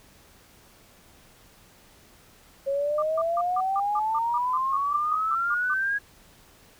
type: exponential sweep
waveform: sine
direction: up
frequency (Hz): 544 to 1661.2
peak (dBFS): -23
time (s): 2.66-5.99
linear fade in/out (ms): 20
type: tone bursts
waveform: sine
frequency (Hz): 1192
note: D6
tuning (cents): +25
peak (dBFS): -25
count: 15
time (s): 2.98-5.74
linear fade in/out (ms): 5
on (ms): 44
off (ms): 150
effects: pink hiss -55 dBFS RMS until 6.79 s